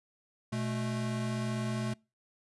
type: tone pair together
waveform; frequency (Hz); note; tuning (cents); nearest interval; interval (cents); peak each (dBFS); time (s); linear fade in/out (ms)
square; 121.9 / 217.2; B2 / A3; -22 / -22; minor seventh; 1000; -35 / -35; 0.52-1.94; 10
effects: noise-tail reverb RT60 0.3 s tail -26 dB re dry + resampled to 24000 Hz